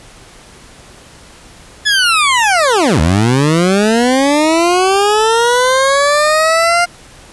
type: linear two-way sweep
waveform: 20% pulse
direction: down then up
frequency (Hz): 1730 to 74 to 705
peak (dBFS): -4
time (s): 1.85-6.86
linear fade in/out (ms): 20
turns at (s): 3
effects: pink hiss -39 dBFS RMS until 7.32 s + resampled to 24000 Hz